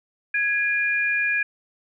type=tone pair together; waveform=sine; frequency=1661.2 / 2414 Hz; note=G#6 / D7; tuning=0 / +47 cents; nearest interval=tritone; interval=647 cents; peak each=-22 / -23 dBFS; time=0.34-1.43 s; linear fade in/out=5 ms; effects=none